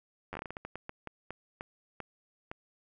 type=slowing click train; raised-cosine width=0.5 ms; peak=-24 dBFS; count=17; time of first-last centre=0.33-2.515 s; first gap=10 ms; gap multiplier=1.3; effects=none